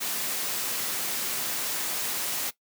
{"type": "noise", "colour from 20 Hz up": "white", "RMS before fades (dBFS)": -30, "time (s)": [0, 2.51], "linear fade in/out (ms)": 20, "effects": ["noise-tail reverb RT60 0.1 s tail -17 dB re dry", "high-pass 150 Hz 12 dB/octave"]}